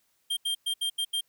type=tone bursts at uneven times; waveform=square; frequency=3186 Hz; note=G7; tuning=27 cents sharp; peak=-27 dBFS; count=6; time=0.3-0.37 / 0.45-0.55 / 0.66-0.74 / 0.81-0.9 / 0.98-1.05 / 1.13-1.21 s; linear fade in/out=10 ms; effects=white hiss -71 dBFS RMS until 1.28 s

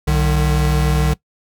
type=tone pair together; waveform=square; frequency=63.6 / 151.27 Hz; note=C2 / D#3; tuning=-48 / -48 cents; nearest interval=octave + minor third; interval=1500 cents; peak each=-17 dBFS; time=0.07-1.14 s; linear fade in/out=10 ms; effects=noise-tail reverb RT60 0.1 s tail -20 dB re dry

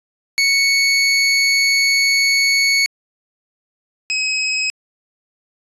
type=tone pair in turn; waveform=25% pulse; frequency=2217 / 2547 Hz; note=C#7 / D#7; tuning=0 / +40 cents; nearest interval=major second; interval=240 cents; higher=second; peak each=-9 / -13 dBFS; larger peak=first; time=0.38-2.86 / 4.1-4.7 s; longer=first; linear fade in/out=0 ms; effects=resampled to 24000 Hz

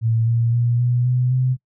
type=tone with pitch steps; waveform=sine; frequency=113.7 / 116.49 / 119.35 / 122.28 / 125.29 / 128.36 Hz; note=A#2 / A#2 / A#2 / B2 / B2 / C3; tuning=-43 / -1 / +41 / -17 / +25 / -33 cents; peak=-15 dBFS; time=0.01-1.57 s; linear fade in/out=50 ms; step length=260 ms; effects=noise-tail reverb RT60 0.1 s tail -23 dB re dry

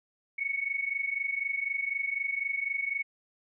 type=tone pair together; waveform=sine; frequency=2211 / 2235 Hz; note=C#7 / C#7; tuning=-5 / +14 cents; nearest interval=unison; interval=19 cents; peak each=-31 / -33 dBFS; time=0.38-3.03 s; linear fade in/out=10 ms; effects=none

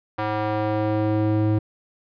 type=tone with band-pass filter sweep; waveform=square; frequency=107.2 Hz; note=A2; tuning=45 cents flat; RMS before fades=-22 dBFS; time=0.18-1.59 s; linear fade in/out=10 ms; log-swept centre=960 to 240 Hz; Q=1.1; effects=resampled to 11025 Hz

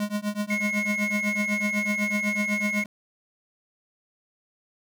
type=tone with tremolo; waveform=square; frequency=207.7 Hz; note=G#3; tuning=in tune; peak=-23 dBFS; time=0-2.86 s; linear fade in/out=2 ms; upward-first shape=triangle; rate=8 Hz; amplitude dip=100%
type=tone; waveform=triangle; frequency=2168 Hz; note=C#7; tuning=39 cents flat; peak=-24 dBFS; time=0.5-2.84 s; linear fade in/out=5 ms
effects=none

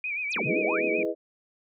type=tone with vibrato; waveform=sine; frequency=2392 Hz; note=D7; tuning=31 cents sharp; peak=-28 dBFS; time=0.04-1.03 s; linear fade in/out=2 ms; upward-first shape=sine; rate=7.7 Hz; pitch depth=98 cents each way
type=exponential two-way sweep; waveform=sine; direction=down then up; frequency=10890 to 123.47 to 2288 Hz; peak=-30 dBFS; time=0.3-0.82 s; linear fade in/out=50 ms; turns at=0.46 s
type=band-pass noise; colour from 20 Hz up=white; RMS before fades=-36 dBFS; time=0.36-1.05 s; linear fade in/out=0 ms; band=180 to 480 Hz; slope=96 dB/octave
type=chord; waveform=sine; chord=E major seventh; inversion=none; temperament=equal with one note detuned; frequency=329.6 / 415.3 / 496.7 / 622.3 Hz; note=E4 / G#4 / B4 / D#5; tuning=0 / 0 / +10 / 0 cents; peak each=-31 dBFS; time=0.45-1.15 s; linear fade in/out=50 ms
effects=none

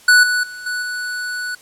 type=tone with level steps; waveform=square; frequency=1480 Hz; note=F#6; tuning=in tune; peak=-8 / -16 / -31 / -21 / -23 dBFS; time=0.08-1.55 s; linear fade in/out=5 ms; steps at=0.23 / 0.43 / 0.66 / 0.82 s; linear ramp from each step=5 ms; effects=white hiss -46 dBFS RMS until 1.61 s + low-pass 11000 Hz 12 dB/octave

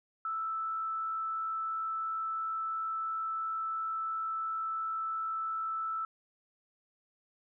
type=tone with frequency modulation; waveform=sine; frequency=1318.5 Hz; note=E6; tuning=in tune; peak=-32 dBFS; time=0.25-6.05 s; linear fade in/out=2 ms; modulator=60.1 Hz; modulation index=0.22; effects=none

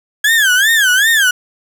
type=tone with vibrato; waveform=35% pulse; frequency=1642 Hz; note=G#6; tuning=20 cents flat; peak=-7 dBFS; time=0.24-1.31 s; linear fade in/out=5 ms; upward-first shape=sine; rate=2.6 Hz; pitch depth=200 cents each way; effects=none

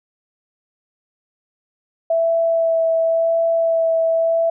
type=tone with vibrato; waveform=sine; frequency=659.3 Hz; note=E5; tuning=in tune; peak=-14 dBFS; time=2.1-4.5 s; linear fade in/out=5 ms; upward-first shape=sine; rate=0.93 Hz; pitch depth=12 cents each way; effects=none

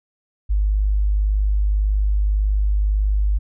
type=tone; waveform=sine; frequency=50.9 Hz; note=G#1; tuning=34 cents flat; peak=-15 dBFS; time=0.49-3.39 s; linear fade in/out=20 ms; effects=none

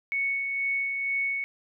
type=tone with tremolo; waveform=sine; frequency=2217 Hz; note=C#7; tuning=in tune; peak=-24 dBFS; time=0.12-1.44 s; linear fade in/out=0 ms; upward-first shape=sine; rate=2.1 Hz; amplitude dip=35%; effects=none

